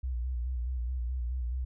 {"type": "tone with vibrato", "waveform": "sine", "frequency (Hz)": 61.74, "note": "B1", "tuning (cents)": 0, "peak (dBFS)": -29, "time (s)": [0.03, 1.65], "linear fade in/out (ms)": 10, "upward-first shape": "square", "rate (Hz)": 4.7, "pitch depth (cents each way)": 62, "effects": ["tanh soft clip ceiling -25 dBFS"]}